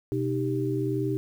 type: tone cluster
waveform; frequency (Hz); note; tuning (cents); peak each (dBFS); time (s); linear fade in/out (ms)
sine; 126.6 / 310.2 / 391.5; B2 / D#4 / G4; +43 / -5 / -2; -29; 0.12-1.17; 0
effects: 9-bit